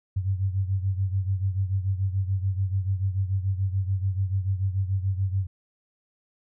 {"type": "beating tone pair", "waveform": "sine", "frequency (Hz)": [94.6, 101.5], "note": ["F#2", "G#2"], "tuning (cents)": [39, -39], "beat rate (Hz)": 6.9, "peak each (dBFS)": [-24, -29], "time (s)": [0.16, 5.47], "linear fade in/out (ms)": 10, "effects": []}